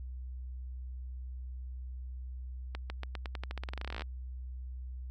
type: accelerating click train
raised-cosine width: 0.3 ms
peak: -23 dBFS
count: 24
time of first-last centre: 2.75-4.02 s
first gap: 150 ms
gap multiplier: 0.89
effects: added 63 Hz sine -39 dBFS peak until 5.1 s